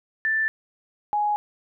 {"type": "tone pair in turn", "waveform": "sine", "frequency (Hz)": [1767, 833.9], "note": ["A6", "G#5"], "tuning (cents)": [7, 7], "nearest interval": "octave + minor second", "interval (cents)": 1300, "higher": "first", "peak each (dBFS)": -20, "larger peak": "neither", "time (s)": [[0.25, 0.48], [1.13, 1.36]], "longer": "neither", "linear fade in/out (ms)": 0, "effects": []}